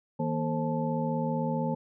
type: tone cluster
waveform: sine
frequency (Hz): 160.4 / 236 / 441.8 / 528 / 872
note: E3 / A#3 / A4 / C5 / A5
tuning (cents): -47 / +22 / +7 / +16 / -16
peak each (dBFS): -31 / -31 / -39 / -34 / -35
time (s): 0.19-1.75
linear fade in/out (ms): 10
effects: none